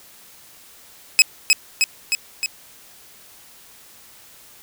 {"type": "tone with echo", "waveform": "20% pulse", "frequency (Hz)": 2550, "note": "D#7", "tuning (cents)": 42, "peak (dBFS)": -3, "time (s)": [1.19, 1.22], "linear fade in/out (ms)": 0, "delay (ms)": 310, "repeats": 4, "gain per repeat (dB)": -3, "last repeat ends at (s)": 2.46, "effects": ["white hiss -47 dBFS RMS until 4.62 s"]}